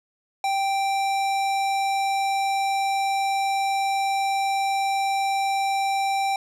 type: tone with hard clipping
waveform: sine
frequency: 784 Hz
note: G5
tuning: in tune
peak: -23 dBFS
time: 0.44-6.36 s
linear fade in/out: 2 ms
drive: 17 dB
effects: none